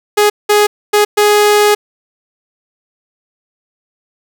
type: tone bursts at uneven times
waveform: sawtooth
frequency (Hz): 416.4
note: G#4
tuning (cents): +5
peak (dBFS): -3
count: 4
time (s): 0.17-0.3 / 0.49-0.67 / 0.93-1.05 / 1.17-1.75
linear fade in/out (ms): 10
effects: none